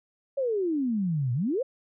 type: exponential two-way sweep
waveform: sine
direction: down then up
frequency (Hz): 567 to 116.54 to 567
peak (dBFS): -24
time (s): 0.37-1.63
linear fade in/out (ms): 10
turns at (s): 1.33
effects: none